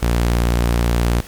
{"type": "tone", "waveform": "sawtooth", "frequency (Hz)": 58.8, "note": "A#1", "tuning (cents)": 16, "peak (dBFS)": -10, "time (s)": [0.02, 1.21], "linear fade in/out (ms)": 10, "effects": ["pink hiss -38 dBFS RMS until 1.27 s", "MP3 96 kbps"]}